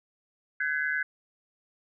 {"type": "tone cluster", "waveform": "sine", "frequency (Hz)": [1517, 1666, 2041], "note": ["F#6", "G#6", "C7"], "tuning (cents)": [43, 5, -44], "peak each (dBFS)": [-29, -30, -35], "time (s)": [0.6, 1.03], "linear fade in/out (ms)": 5, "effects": []}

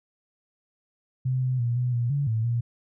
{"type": "tone with pitch steps", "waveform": "sine", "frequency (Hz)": [128.7, 128, 119.1, 124.3, 119.4, 142.1, 111.5, 118.3], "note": ["C3", "C3", "A#2", "B2", "A#2", "C#3", "A2", "A#2"], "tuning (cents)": [-28, -38, 38, 12, 42, 43, 23, 26], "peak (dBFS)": -22, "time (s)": [1.25, 2.61], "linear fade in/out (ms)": 10, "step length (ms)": 170, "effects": []}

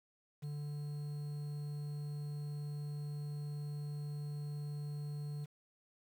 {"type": "tone with quantisation", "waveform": "triangle", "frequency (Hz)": 146.83, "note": "D3", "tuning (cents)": 0, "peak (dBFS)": -37, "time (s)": [0.42, 5.46], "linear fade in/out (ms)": 20, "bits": 10, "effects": []}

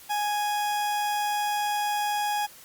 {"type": "tone", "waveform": "40% pulse", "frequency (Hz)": 830.6, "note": "G#5", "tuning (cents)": 0, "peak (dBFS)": -24, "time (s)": [0.09, 2.47], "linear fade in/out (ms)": 20, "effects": ["white hiss -49 dBFS RMS until 2.64 s", "Opus 48 kbps"]}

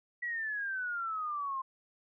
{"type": "exponential sweep", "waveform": "sine", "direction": "down", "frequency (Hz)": [1953, 1046.5], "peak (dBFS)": -33, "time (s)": [0.22, 1.62], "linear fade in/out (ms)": 10, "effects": []}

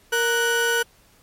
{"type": "tone pair together", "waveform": "35% pulse", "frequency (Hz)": [466.2, 1480], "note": ["A#4", "F#6"], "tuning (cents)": [0, 0], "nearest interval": "octave + minor sixth", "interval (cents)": 2000, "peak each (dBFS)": [-21, -19], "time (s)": [0.12, 0.83], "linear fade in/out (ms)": 10, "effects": ["pink hiss -56 dBFS RMS until 1.22 s", "MP3 64 kbps"]}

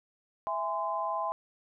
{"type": "chord", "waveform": "sine", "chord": "E augmented", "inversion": "none", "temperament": "just", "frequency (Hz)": [659.3, 824.1, 1030.1], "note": ["E5", "G#5", "B#5"], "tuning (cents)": [0, -14, -27], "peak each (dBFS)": [-35, -35, -32], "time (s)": [0.47, 1.32], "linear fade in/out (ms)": 0, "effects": []}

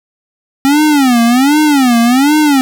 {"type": "tone with vibrato", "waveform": "square", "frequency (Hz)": 266.8, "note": "C4", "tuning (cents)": 34, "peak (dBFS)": -7, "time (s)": [0.65, 2.61], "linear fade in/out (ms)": 0, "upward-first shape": "sine", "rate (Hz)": 1.3, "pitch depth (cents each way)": 240, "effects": []}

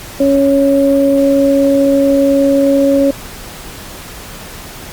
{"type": "tone pair together", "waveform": "sine", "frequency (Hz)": [277.2, 554.4], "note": ["C#4", "C#5"], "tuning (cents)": [0, 0], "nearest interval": "octave", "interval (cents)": 1200, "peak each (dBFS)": -10, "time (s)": [0.2, 3.11], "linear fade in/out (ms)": 5, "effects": ["pink hiss -30 dBFS RMS until 4.92 s", "Opus 48 kbps"]}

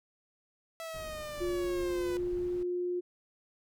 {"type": "linear sweep", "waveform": "sawtooth", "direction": "down", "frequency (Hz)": [659.3, 493.9], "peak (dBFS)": -35, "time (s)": [0.8, 2.17], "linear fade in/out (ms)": 0}
{"type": "noise", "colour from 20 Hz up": "brown", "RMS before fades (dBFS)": -46, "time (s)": [0.94, 2.63], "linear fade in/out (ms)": 2}
{"type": "tone with pitch glide", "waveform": "sine", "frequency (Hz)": [353.7, 356.2], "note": ["F4", "F4"], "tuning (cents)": [22, 34], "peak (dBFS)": -30, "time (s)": [1.4, 3.01], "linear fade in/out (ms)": 20, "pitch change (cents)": 12, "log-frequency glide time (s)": [1.89, 2.61]}
{"effects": []}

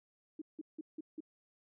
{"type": "tone bursts", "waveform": "sine", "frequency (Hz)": 313, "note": "D#4", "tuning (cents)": 10, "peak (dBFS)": -40, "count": 5, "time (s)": [0.39, 1.205], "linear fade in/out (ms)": 5, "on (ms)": 27, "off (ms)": 170, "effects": []}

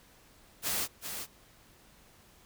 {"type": "noise with echo", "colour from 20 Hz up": "white", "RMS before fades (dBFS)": -32, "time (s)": [0.62, 0.88], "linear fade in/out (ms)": 50, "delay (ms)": 390, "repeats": 1, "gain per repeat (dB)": -7, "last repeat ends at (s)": 1.27, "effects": ["pink hiss -60 dBFS RMS until 2.45 s"]}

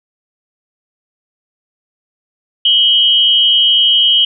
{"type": "tone pair together", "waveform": "sine", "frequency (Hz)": [2958, 3206], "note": ["F#7", "G7"], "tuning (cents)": [-1, 38], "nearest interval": "minor second", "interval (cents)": 139, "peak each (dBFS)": -10, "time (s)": [2.65, 4.25], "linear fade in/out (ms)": 5, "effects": []}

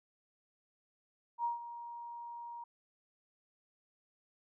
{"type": "tone with ADSR envelope", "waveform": "sine", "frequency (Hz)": 944, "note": "A#5", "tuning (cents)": 22, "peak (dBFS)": -30, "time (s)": [1.38, 2.64], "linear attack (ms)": 64, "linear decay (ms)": 140, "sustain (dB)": -13, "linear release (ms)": 5, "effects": []}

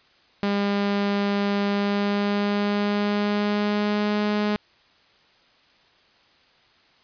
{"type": "tone with pitch glide", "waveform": "sawtooth", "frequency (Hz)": [201.7, 208.8], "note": ["G3", "G#3"], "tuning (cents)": [50, 10], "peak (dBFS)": -17, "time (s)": [0.43, 4.56], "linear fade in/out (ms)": 0, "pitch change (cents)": 60, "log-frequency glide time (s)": [1.66, 4.2], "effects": ["white hiss -58 dBFS RMS until 7.03 s", "resampled to 11025 Hz"]}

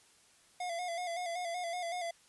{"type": "tone with vibrato", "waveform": "square", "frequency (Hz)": 698.5, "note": "F5", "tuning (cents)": 0, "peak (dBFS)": -36, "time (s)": [0.6, 2.11], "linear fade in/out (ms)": 5, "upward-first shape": "square", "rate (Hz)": 5.3, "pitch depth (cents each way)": 53, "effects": ["white hiss -64 dBFS RMS until 2.28 s", "resampled to 24000 Hz"]}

